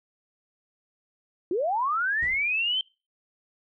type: linear sweep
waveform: sine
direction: up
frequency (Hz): 325.2 to 3145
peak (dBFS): -23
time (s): 1.51-2.81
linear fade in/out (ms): 2
type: noise with exponential decay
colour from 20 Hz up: brown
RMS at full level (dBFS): -36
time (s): 2.22-2.58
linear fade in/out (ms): 5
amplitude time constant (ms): 77
effects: noise-tail reverb RT60 0.3 s tail -24 dB re dry